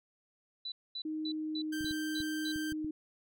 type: tone bursts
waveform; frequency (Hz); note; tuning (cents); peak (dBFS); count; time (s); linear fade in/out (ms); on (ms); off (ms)
sine; 3977; B7; +11; -37; 7; 0.65-2.52; 5; 70; 230
type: tone with pitch glide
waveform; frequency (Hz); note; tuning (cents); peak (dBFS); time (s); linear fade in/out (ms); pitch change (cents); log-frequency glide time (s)
sine; 311.1 to 309.1; D#4 to D#4; 0 to -11; -34; 1.05-2.91; 5; -11; 1.19-1.97
type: tone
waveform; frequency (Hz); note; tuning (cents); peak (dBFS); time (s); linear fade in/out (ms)
sawtooth; 1568; G6; 0; -36; 1.72-2.73; 10
type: clicks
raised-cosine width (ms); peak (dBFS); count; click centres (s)
5; -34; 7; 1.809 / 1.845 / 1.91 / 2.204 / 2.56 / 2.722 / 2.846
effects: none